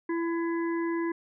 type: harmonic tone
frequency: 335.2 Hz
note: E4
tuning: 29 cents sharp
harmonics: 1 / 3 / 5 / 6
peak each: -27 / -37 / -41 / -43 dBFS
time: 0.09-1.12 s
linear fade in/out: 5 ms
effects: none